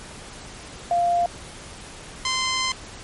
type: tone pair in turn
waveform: sine / 10% pulse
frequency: 696 / 1037.9 Hz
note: F5 / C6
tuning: -6 / -14 cents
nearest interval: perfect fifth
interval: 692 cents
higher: second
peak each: -17 / -13 dBFS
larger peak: second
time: 0.91-1.26 / 2.25-2.72 s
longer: second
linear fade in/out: 2 ms
effects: pink hiss -40 dBFS RMS until 3.03 s + MP3 48 kbps